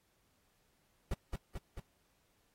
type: noise with echo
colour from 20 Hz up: brown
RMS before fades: -34 dBFS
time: 1.11-1.14 s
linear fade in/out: 5 ms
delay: 220 ms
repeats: 3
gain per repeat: -3 dB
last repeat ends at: 1.8 s
effects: pink hiss -75 dBFS RMS until 2.54 s + AAC 48 kbps